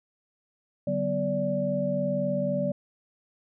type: tone cluster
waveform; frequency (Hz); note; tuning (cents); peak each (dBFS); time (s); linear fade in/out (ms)
sine; 146 / 189.7 / 248.4 / 580; D3 / F#3 / B3 / D5; -10 / +43 / +10 / -22; -33 / -30 / -33 / -27; 0.87-2.72; 5
effects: none